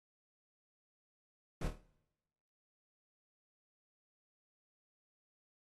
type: noise with echo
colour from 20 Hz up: brown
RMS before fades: -37 dBFS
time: 1.61-1.68 s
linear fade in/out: 5 ms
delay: 26 ms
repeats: 5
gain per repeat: -6 dB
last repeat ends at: 1.81 s
effects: noise-tail reverb RT60 1.0 s tail -22 dB re dry + AAC 32 kbps